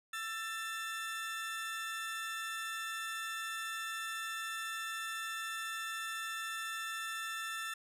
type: tone pair together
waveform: 30% pulse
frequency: 1334 / 1774 Hz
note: E6 / A6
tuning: +20 / +14 cents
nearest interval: perfect fourth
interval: 494 cents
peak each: -39 / -38 dBFS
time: 0.13-7.74 s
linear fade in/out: 5 ms
effects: resampled to 32000 Hz